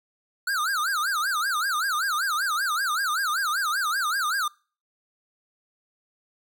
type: tone with vibrato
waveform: square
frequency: 1397 Hz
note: F6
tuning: in tune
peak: -24 dBFS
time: 0.47-4.48 s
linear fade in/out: 5 ms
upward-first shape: sine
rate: 5.2 Hz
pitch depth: 270 cents each way
effects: noise-tail reverb RT60 0.4 s tail -26 dB re dry